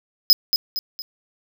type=tone with echo; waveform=square; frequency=5060 Hz; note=D#8; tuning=28 cents sharp; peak=-9 dBFS; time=0.3-0.33 s; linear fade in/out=0 ms; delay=230 ms; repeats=3; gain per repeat=-7 dB; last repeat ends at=1.02 s; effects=none